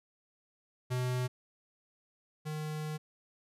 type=tone pair in turn; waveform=square; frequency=125.9 / 153.53 Hz; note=B2 / D#3; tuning=+34 / -23 cents; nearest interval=minor third; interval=343 cents; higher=second; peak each=-31 / -36 dBFS; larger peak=first; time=0.9-1.28 / 2.45-2.98 s; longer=second; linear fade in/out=20 ms; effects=resampled to 32000 Hz